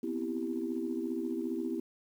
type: chord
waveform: sine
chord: C major seventh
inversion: third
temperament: equal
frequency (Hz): 246.9 / 261.6 / 329.6 / 392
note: B3 / C4 / E4 / G4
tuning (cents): 0 / 0 / 0 / 0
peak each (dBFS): -37 / -39 / -35 / -39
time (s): 0.03-1.8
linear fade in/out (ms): 5
effects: tanh soft clip ceiling -22 dBFS + 10-bit